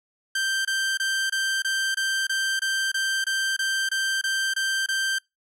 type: tone bursts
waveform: sawtooth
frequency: 1568 Hz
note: G6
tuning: in tune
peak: -19 dBFS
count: 15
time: 0.35-5.186 s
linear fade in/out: 5 ms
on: 300 ms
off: 24 ms
effects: noise-tail reverb RT60 0.2 s tail -26 dB re dry + low-pass 11000 Hz 12 dB/octave